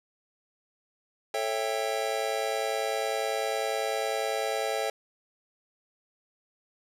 square chord, A dominant seventh, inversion none, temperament just, 440 / 550 / 660 / 792 Hz, A4 / C#5 / E5 / G5, 0 / -14 / +2 / +18 cents, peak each -34 dBFS, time 1.34-4.9 s, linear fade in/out 2 ms, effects low-pass 12000 Hz 12 dB/octave + 10-bit

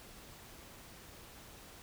silence, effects pink hiss -54 dBFS RMS until 1.82 s

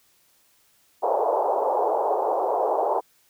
white band-pass noise, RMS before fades -23 dBFS, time 1.02-3.01 s, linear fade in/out 20 ms, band 400 to 920 Hz, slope 48 dB/octave, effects white hiss -62 dBFS RMS until 3.29 s

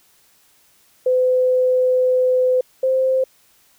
sine tone pair in turn, 508 / 522.3 Hz, B4 / C5, +49 / -3 cents, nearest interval unison, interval 48 cents, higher second, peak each -13 / -14 dBFS, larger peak first, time 1.06-2.61 / 2.83-3.24 s, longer first, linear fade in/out 5 ms, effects white hiss -56 dBFS RMS until 3.78 s

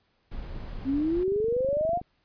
brown noise, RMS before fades -37 dBFS, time 0.31-1.24 s, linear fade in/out 10 ms
sine exponential sweep, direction up, 258.7 to 730 Hz, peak -23 dBFS, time 0.84-2.01 s, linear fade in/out 50 ms
click train, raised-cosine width 3 ms, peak -27 dBFS, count 19, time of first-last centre 1.28-2.015 s, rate 24.5 Hz
effects pink hiss -70 dBFS RMS until 2.24 s + resampled to 11025 Hz

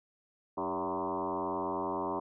sine tone with frequency modulation, 660 Hz, E5, 2 cents sharp, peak -31 dBFS, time 0.57-2.2 s, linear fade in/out 10 ms, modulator 89.3 Hz, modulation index 4.7, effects none

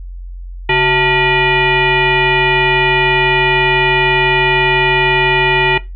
sine tone with frequency modulation, 1404 Hz, F6, 9 cents sharp, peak -9 dBFS, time 0.69-5.78 s, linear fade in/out 5 ms, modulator 514 Hz, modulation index 2.7, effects noise-tail reverb RT60 0.2 s tail -17 dB re dry + added 44 Hz sine -25 dBFS peak until 5.95 s

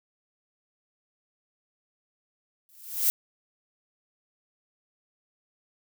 violet noise with exponential growth, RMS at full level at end -20 dBFS, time 2.69-3.1 s, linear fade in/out 0 ms, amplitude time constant 88 ms, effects none

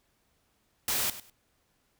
white noise with echo, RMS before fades -29 dBFS, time 0.88-1.1 s, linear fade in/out 2 ms, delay 100 ms, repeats 2, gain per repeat -14 dB, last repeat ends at 1.3 s, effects pink hiss -72 dBFS RMS until 1.99 s

